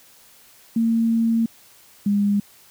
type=tone pair in turn; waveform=sine; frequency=228.1 / 203.2 Hz; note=A#3 / G#3; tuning=-37 / -38 cents; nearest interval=major second; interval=201 cents; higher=first; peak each=-16 dBFS; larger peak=neither; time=0.76-1.46 / 2.06-2.4 s; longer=first; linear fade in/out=5 ms; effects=white hiss -51 dBFS RMS until 2.7 s